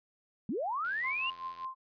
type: linear sweep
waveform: sine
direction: up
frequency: 177.2 to 2867 Hz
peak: -31 dBFS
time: 0.49-1.3 s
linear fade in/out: 2 ms
type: click train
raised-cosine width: 0.2 ms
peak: -36 dBFS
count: 69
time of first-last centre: 0.85-1.645 s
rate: 85.5 Hz
type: tone with tremolo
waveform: sine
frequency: 1046.5 Hz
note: C6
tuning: in tune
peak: -34 dBFS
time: 1.03-1.75 s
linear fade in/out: 20 ms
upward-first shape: triangle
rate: 5.2 Hz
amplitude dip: 90%
effects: resampled to 11025 Hz